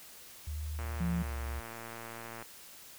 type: tone with pitch glide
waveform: sine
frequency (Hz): 76 to 69.29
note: D#2 to C#2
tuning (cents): -40 to 0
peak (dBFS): -35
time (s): 0.47-1.6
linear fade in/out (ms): 5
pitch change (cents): -160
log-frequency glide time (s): 1.15-1.34
type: click train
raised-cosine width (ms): 0.5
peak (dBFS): -29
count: 189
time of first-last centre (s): 0.79-2.425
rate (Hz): 115
type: tone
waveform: sine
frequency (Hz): 172.6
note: F3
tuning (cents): -20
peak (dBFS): -30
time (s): 1-1.23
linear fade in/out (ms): 10
effects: white hiss -52 dBFS RMS until 2.98 s